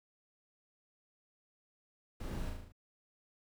brown noise with echo, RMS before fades -42 dBFS, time 2.2-2.5 s, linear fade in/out 5 ms, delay 37 ms, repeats 6, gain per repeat -3 dB, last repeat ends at 2.722 s, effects none

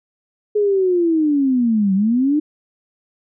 sine linear two-way sweep, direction down then up, 423.4 to 187.3 to 308.4 Hz, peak -13 dBFS, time 0.55-2.4 s, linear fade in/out 10 ms, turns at 1.94 s, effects none

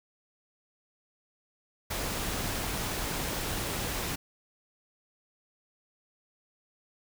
pink noise, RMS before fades -33 dBFS, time 1.9-4.16 s, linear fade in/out 10 ms, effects none

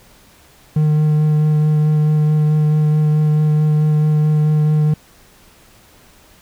triangle tone with vibrato, 152.4 Hz, D#3, 36 cents flat, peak -9 dBFS, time 0.76-4.94 s, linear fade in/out 5 ms, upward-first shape sine, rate 4.6 Hz, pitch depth 11 cents each way, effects pink hiss -48 dBFS RMS until 6.41 s

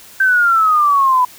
sine exponential sweep, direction down, 1568 to 987.8 Hz, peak -9 dBFS, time 0.2-1.25 s, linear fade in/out 5 ms, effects white hiss -40 dBFS RMS until 1.38 s

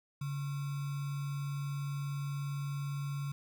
sine tone with sample-and-hold, 141.4 Hz, C#3, 35 cents sharp, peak -34 dBFS, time 0.21-3.32 s, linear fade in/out 5 ms, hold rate 1225 Hz, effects none

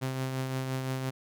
sawtooth tone with tremolo, 131.2 Hz, C3, 5 cents sharp, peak -25 dBFS, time 0.01-1.11 s, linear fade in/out 20 ms, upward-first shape triangle, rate 5.8 Hz, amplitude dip 40%, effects none

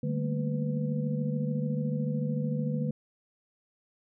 sine tone cluster, 148.6 / 195.8 / 222.7 / 236.3 / 498.9 Hz, D3 / G3 / A3 / A#3 / B4, +21 / -2 / +21 / +24 / +17 cents, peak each -30 / -36 / -33 / -39 / -38 dBFS, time 0.03-2.91 s, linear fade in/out 5 ms, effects none

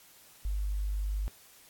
sine tone, 50.2 Hz, G1, 42 cents sharp, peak -29 dBFS, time 0.45-1.28 s, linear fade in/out 0 ms, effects white hiss -57 dBFS RMS until 1.69 s + AAC 64 kbps

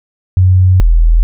sine tone pair in turn, 92.5 / 41.09 Hz, F#2 / E1, 0 / -5 cents, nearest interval octave + major second, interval 1405 cents, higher first, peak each -4 dBFS, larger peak neither, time 0.37-0.8 / 0.8-1.23 s, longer neither, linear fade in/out 0 ms, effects none

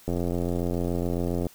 click train, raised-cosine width 2 ms, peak -15 dBFS, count 122, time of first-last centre 0.08-1.468 s, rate 87.2 Hz, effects white hiss -53 dBFS RMS until 1.54 s

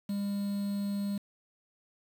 triangle tone with quantisation, 201.1 Hz, G3, 44 cents sharp, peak -28 dBFS, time 0.09-1.18 s, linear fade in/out 5 ms, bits 8, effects none

